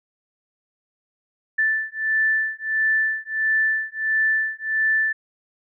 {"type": "beating tone pair", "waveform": "sine", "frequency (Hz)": [1760, 1761.5], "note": ["A6", "A6"], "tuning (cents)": [0, 1], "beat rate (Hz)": 1.5, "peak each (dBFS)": -22, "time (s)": [1.58, 5.13], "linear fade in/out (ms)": 10, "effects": []}